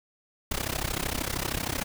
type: noise with amplitude modulation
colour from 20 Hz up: pink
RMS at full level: -27 dBFS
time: 0.51-1.84 s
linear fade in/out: 5 ms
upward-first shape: sine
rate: 33 Hz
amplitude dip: 90%
effects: none